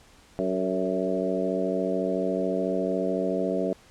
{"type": "harmonic tone with a mistuned harmonic", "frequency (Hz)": 93.9, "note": "F#2", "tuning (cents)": 26, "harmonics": [2, 3, 4, 5, 6, 7], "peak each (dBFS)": [-31, -31, -31, -31, -31, -31], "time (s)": [0.39, 3.73], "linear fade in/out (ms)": 0, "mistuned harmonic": 5, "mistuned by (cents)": -36, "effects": ["pink hiss -55 dBFS RMS until 3.9 s", "low-pass 9000 Hz 12 dB/octave"]}